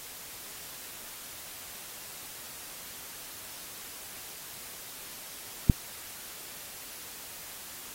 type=click; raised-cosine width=5 ms; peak=-5 dBFS; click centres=5.698 s; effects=white hiss -44 dBFS RMS until 7.94 s + AAC 48 kbps